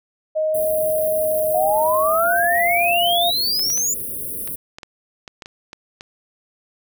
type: tone with pitch glide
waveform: sine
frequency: 624 to 692.4 Hz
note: D#5 to F5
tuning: +5 to -15 cents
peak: -17 dBFS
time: 0.35-3.31 s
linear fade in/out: 20 ms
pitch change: +180 cents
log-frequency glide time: 2.01-2.32 s
type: band-stop noise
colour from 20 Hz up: white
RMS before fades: -28 dBFS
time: 0.54-4.56 s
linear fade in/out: 10 ms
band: 550 to 9400 Hz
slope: 96 dB/octave
type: exponential sweep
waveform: sine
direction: up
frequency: 698.5 to 7140 Hz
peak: -18 dBFS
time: 1.54-3.94 s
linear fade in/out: 5 ms
type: clicks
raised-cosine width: 0.2 ms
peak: -18 dBFS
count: 11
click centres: 3.594 / 3.702 / 3.776 / 4.476 / 4.785 / 4.832 / 5.278 / 5.422 / 5.459 / 5.731 / 6.009 s
effects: none